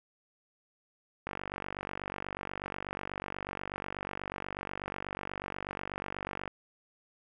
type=click train; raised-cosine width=0.5 ms; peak=-21 dBFS; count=252; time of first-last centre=1.27-6.477 s; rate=48.2 Hz; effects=none